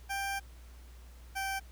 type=tone pair in turn; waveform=20% pulse; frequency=789 / 778.6 Hz; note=G5 / G5; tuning=+11 / -12 cents; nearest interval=unison; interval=23 cents; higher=first; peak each=-28 dBFS; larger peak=neither; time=0.09-0.4 / 1.35-1.6 s; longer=first; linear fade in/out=20 ms; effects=added 60 Hz sine -49 dBFS peak until 1.71 s + pink hiss -61 dBFS RMS until 1.71 s